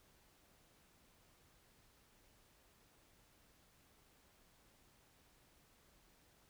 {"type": "silence", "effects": ["pink hiss -70 dBFS RMS until 6.49 s"]}